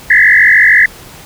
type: tone with frequency modulation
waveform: sine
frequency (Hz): 1864.7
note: A#6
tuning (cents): 0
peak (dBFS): -3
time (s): 0.1-0.86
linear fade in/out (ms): 5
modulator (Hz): 46.7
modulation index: 4.3
effects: pink hiss -34 dBFS RMS until 1.25 s